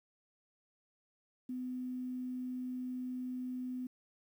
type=tone with quantisation; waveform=sine; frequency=252.6 Hz; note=B3; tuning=39 cents sharp; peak=-37 dBFS; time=1.49-3.87 s; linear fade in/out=5 ms; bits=11; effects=none